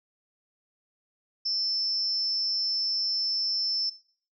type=tone with amplitude modulation; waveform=sine; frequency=5300 Hz; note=E8; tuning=9 cents sharp; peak=-23 dBFS; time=1.45-3.9 s; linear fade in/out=10 ms; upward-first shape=sine; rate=298 Hz; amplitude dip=55%; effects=noise-tail reverb RT60 0.5 s tail -19 dB re dry